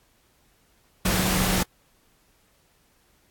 sine tone in noise, 185 Hz, F#3, in tune, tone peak -25 dBFS, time 1.05-1.63 s, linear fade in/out 5 ms, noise pink, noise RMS -24 dBFS, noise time 1.05-1.63 s, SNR -4 dB, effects pink hiss -63 dBFS RMS until 3.3 s + AAC 64 kbps

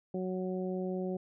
harmonic tone, 185 Hz, F#3, in tune, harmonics 1 / 2 / 3 / 4, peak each -35 / -36 / -41 / -47 dBFS, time 0.14-1.17 s, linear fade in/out 5 ms, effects none

